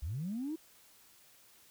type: linear sweep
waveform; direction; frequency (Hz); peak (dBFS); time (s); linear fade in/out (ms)
sine; up; 60.2 to 329.6; -34; 0.02-0.56; 10
effects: tanh soft clip ceiling -30 dBFS + white hiss -62 dBFS RMS until 1.7 s